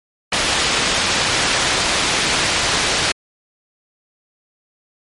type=low-pass noise; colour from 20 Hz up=white; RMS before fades=-18 dBFS; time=0.32-3.12 s; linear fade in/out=5 ms; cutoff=4500 Hz; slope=12 dB/octave; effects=MP3 48 kbps